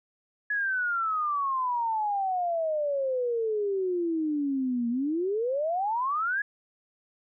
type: exponential two-way sweep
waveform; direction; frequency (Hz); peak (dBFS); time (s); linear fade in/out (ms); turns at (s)
sine; down then up; 1700 to 231.9 to 1700; -25; 0.5-6.42; 5; 4.89
effects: none